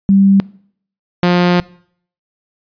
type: tone pair in turn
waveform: sine / sawtooth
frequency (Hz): 196 / 177.04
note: G3 / F3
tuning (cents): 0 / +24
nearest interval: major second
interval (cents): 176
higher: first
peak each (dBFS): -6 / -5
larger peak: second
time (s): 0.09-0.4 / 1.23-1.6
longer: second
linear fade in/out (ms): 0
effects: noise-tail reverb RT60 0.6 s tail -22 dB re dry + resampled to 11025 Hz